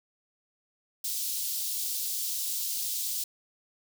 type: high-pass noise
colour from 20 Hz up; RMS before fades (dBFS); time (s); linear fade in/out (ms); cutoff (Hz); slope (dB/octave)
white; -32; 1.04-3.24; 5; 3700; 24
effects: none